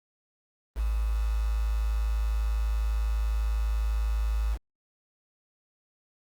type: tone with quantisation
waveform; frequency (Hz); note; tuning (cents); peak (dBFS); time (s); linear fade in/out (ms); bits
sine; 54; A1; -32; -24; 0.75-4.58; 50; 7
effects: Opus 32 kbps